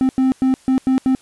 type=tone bursts at uneven times; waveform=triangle; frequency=261.6 Hz; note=C4; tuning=in tune; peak=-10 dBFS; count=6; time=0.01-0.09 / 0.18-0.32 / 0.42-0.54 / 0.68-0.78 / 0.87-0.98 / 1.06-1.15 s; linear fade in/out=0 ms; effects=white hiss -50 dBFS RMS until 1.21 s + resampled to 24000 Hz